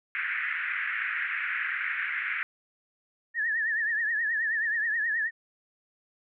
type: band-pass noise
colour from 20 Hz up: pink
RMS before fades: -31 dBFS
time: 0.15-2.43 s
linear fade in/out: 0 ms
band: 1500 to 2300 Hz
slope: 48 dB/octave
type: tone with vibrato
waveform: sine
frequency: 1783 Hz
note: A6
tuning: 22 cents sharp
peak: -25 dBFS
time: 3.34-5.31 s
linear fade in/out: 50 ms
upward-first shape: triangle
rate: 9.4 Hz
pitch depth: 120 cents each way
effects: none